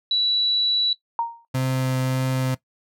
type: tone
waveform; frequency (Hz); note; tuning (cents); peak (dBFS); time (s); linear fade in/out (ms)
sine; 3935; B7; -7; -18; 0.11-0.93; 2
type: tone with exponential decay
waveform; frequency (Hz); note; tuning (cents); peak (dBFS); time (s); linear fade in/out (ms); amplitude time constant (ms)
sine; 930; A#5; -4; -17; 1.19-1.45; 1; 55
type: tone with vibrato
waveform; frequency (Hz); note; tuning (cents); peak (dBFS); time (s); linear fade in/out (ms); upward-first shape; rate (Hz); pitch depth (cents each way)
35% pulse; 130; C3; -11; -19; 1.54-2.55; 10; triangle; 1.7; 8
effects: noise-tail reverb RT60 0.1 s tail -17 dB re dry